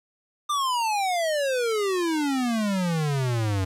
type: exponential sweep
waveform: square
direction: down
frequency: 1207 to 92.5 Hz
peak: -23 dBFS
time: 0.49-3.65 s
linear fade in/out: 10 ms
effects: low-pass 11000 Hz 12 dB/octave + 9-bit